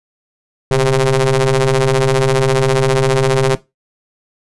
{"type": "ring-modulated tone", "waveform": "sawtooth", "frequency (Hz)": 130.81, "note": "C3", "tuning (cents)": 0, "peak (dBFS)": -4, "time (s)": [0.71, 3.55], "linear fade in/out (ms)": 0, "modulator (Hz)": 269, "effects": ["noise-tail reverb RT60 0.2 s tail -17 dB re dry", "resampled to 24000 Hz"]}